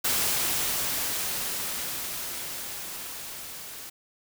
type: noise with level ramp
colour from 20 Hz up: white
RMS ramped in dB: -25 to -41 dBFS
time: 0.04-3.9 s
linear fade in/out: 10 ms
effects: none